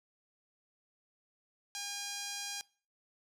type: tone with band-pass filter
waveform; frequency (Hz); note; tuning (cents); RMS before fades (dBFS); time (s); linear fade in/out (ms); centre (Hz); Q
sawtooth; 810; G#5; -43; -41; 1.75-2.61; 0; 5800; 1.3
effects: noise-tail reverb RT60 0.4 s tail -22 dB re dry